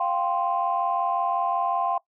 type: chord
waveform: sine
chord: F suspended second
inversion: none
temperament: equal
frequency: 698.5 / 784 / 1046.5 Hz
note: F5 / G5 / C6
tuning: 0 / 0 / 0 cents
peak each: -26 dBFS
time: 0-1.98 s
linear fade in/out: 5 ms
effects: noise-tail reverb RT60 0.1 s tail -20 dB re dry + tanh soft clip ceiling -13 dBFS